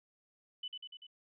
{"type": "tone with echo", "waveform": "sine", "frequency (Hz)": 2996, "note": "F#7", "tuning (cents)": 21, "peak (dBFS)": -38, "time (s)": [0.63, 0.68], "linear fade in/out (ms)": 5, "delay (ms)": 97, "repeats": 4, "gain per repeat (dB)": -3, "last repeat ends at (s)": 1.068, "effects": []}